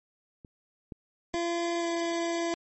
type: clicks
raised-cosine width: 3 ms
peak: -34 / -26 / -29 dBFS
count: 3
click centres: 0.448 / 0.922 / 1.344 s
type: tone with pitch glide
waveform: 25% pulse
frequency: 341.3 to 337.8 Hz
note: F4 to E4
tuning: -40 to +42 cents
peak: -24 dBFS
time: 1.34-2.54 s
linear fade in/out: 0 ms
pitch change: -18 cents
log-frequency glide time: 1.79-1.86 s
effects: MP3 32 kbps